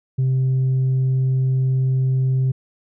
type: tone with tanh clipping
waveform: sine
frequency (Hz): 130.81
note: C3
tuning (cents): 0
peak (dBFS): -16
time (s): 0.18-2.52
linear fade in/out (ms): 10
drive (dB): 1
effects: none